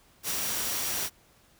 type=tone in noise; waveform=sine; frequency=5740 Hz; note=F8; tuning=47 cents sharp; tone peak=-39 dBFS; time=0.23-1.1 s; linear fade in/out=50 ms; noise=white; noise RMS=-31 dBFS; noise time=0.23-1.1 s; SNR=-11 dB; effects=pink hiss -61 dBFS RMS until 1.59 s